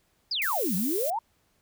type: exponential two-way sweep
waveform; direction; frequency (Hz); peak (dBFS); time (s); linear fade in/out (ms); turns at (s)
sine; down then up; 5274 to 170 to 963; -26; 0.31-1.19; 5; 0.75
type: noise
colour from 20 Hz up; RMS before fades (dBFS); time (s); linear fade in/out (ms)
violet; -32; 0.42-1.1; 0
effects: pink hiss -69 dBFS RMS until 1.61 s